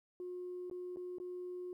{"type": "tone with dropouts", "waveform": "sine", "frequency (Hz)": 360, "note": "F#4", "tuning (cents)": -47, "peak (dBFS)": -40, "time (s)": [0.2, 1.73], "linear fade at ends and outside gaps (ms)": 1, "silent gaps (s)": [[0.699, 0.712], [0.961, 0.97], [1.184, 1.2]], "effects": ["tanh soft clip ceiling -37 dBFS", "13-bit"]}